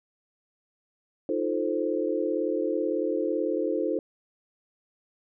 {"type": "chord", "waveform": "sine", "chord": "F dominant seventh", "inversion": "third", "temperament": "equal", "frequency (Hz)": [311.1, 349.2, 440, 523.3], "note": ["Eb4", "F4", "A4", "C5"], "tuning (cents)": [0, 0, 0, 0], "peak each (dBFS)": -30, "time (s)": [1.29, 3.99], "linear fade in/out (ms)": 2, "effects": []}